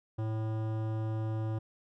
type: tone with hard clipping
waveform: sine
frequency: 110 Hz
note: A2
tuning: in tune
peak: -33 dBFS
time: 0.18-1.59 s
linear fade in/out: 10 ms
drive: 16 dB
effects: none